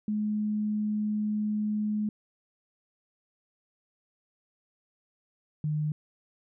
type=tone pair in turn; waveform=sine; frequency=211.4 / 151.66 Hz; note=G#3 / D#3; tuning=+31 / -44 cents; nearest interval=tritone; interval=575 cents; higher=first; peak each=-26 dBFS; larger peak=neither; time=0.08-2.09 / 5.64-5.92 s; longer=first; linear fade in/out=2 ms; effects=none